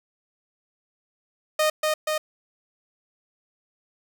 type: tone with echo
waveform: sawtooth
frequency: 617 Hz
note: D#5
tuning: 15 cents flat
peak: -15 dBFS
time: 1.59-1.7 s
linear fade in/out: 5 ms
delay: 240 ms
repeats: 2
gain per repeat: -2 dB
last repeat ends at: 2.18 s
effects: none